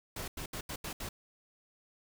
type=noise bursts at uneven times; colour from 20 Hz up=pink; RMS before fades=-40 dBFS; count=6; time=0.16-0.28 / 0.37-0.46 / 0.53-0.61 / 0.69-0.76 / 0.84-0.93 / 1-1.09 s; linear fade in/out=5 ms; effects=none